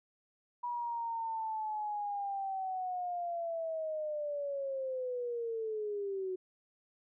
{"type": "linear sweep", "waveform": "sine", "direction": "down", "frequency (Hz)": [971, 367.3], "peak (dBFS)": -34, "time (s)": [0.63, 6.36], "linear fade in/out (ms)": 10, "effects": []}